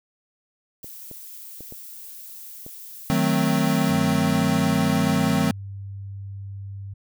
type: noise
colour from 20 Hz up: violet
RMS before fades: -40 dBFS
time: 0.83-3.91 s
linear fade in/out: 2 ms
type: clicks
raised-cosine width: 2 ms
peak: -27 dBFS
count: 5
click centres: 0.844 / 1.113 / 1.607 / 1.724 / 2.664 s
type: chord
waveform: square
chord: D# diminished seventh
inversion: none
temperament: equal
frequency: 155.56 / 185 / 220 / 261.6 Hz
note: D#3 / F#3 / A3 / C4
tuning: 0 / 0 / 0 / 0 cents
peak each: -25 dBFS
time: 3.1-5.51 s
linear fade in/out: 0 ms
type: tone with pitch glide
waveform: sine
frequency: 98 to 98.68 Hz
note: G2 to G2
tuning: 0 to +12 cents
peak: -32 dBFS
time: 3.89-6.94 s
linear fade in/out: 10 ms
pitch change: +12 cents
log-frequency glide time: 4.7-5.61 s
effects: none